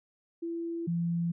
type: tone pair in turn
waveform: sine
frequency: 335.8 / 170 Hz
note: E4 / F3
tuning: +32 / -46 cents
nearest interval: octave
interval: 1178 cents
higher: first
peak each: -32 / -27 dBFS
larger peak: second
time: 0.42-0.87 / 0.87-1.32 s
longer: neither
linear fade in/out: 10 ms
effects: none